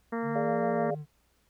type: harmonic tone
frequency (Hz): 230.6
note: A#3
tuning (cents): -19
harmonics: 1 / 2 / 3 / 4 / 5 / 6 / 7 / 8 / 9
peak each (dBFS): -32 / -34 / -40 / -41 / -41 / -44 / -48 / -44 / -55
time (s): 0.12-0.91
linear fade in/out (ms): 10
type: linear two-way sweep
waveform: triangle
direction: up then down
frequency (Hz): 141.7 to 174.5 to 146.1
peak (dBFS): -34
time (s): 0.22-1.06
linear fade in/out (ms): 50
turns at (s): 0.67
type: chord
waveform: sine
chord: D diminished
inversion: second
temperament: equal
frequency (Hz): 415.3 / 587.3 / 698.5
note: Ab4 / D5 / F5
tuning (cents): 0 / 0 / 0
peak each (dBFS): -32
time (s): 0.35-0.95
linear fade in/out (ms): 10
effects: added 60 Hz sine -70 dBFS peak until 1.49 s + pink hiss -70 dBFS RMS until 1.49 s